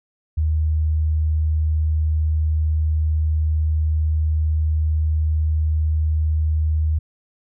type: tone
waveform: sine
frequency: 77.78 Hz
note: D#2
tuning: in tune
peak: -16 dBFS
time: 0.37-6.99 s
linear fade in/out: 10 ms
effects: none